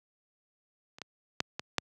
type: clicks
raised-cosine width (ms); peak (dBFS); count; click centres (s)
0.2; -30 / -22 / -10 / -17 / -8; 5; 0.985 / 1.017 / 1.404 / 1.595 / 1.783
effects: high-pass 100 Hz 12 dB/octave